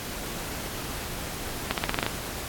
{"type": "accelerating click train", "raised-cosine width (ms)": 0.3, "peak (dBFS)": -8, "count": 8, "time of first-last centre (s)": [1.71, 2.065], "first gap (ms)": 68, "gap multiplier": 0.9, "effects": ["pink hiss -35 dBFS RMS until 2.48 s", "AAC 64 kbps"]}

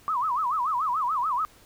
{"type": "tone with vibrato", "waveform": "sine", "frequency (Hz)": 1116, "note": "C#6", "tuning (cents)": 11, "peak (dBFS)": -23, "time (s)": [0.08, 1.45], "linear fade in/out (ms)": 0, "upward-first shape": "sine", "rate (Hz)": 6.9, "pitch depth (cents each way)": 270, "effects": ["pink hiss -55 dBFS RMS until 1.65 s"]}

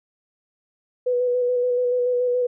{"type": "tone with vibrato", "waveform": "sine", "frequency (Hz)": 493.9, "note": "B4", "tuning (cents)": 0, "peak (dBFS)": -18, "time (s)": [1.06, 2.47], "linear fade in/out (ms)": 10, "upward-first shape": "square", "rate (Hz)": 7, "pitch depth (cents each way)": 17, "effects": []}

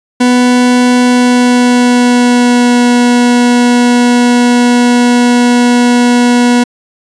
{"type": "tone with pitch glide", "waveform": "40% pulse", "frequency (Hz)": [247.2, 243], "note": ["B3", "B3"], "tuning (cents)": [2, -28], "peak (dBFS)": -4, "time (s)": [0.2, 6.64], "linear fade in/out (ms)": 10, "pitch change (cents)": -30, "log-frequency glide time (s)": [1.01, 2.82], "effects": ["resampled to 22050 Hz"]}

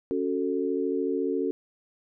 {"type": "chord", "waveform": "sine", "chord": "F# minor", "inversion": "second", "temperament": "just", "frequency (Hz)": [277.5, 370, 444], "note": ["C#4", "F#4", "A4"], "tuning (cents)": [2, 0, 16], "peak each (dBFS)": -29, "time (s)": [0.11, 1.51], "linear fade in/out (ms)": 0, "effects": []}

